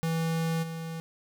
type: tone with level steps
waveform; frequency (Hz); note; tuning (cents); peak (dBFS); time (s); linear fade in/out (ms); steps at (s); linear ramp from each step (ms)
square; 163.7; E3; -12; -27 / -35; 0.03-1; 0; 0.62; 20
effects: none